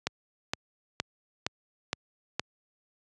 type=click train; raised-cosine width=0.2 ms; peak=-10 dBFS; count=6; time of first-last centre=0.07-2.396 s; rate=2.15 Hz; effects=high-pass 80 Hz 12 dB/octave + resampled to 22050 Hz